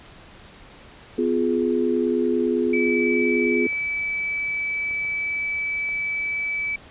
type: chord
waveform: sine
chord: F diminished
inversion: second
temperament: just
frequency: 251.4 / 349.2 / 419.1 Hz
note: Cb4 / F4 / Ab4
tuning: +31 / 0 / +16 cents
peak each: -23 dBFS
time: 1.18-3.67 s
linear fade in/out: 5 ms
type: tone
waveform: sine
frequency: 2301 Hz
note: D7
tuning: 36 cents flat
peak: -23 dBFS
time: 2.73-6.76 s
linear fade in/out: 5 ms
type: clicks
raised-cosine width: 1 ms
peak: -31 dBFS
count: 4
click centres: 3.73 / 4.911 / 5.05 / 5.89 s
effects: pink hiss -46 dBFS RMS until 6.9 s + resampled to 8000 Hz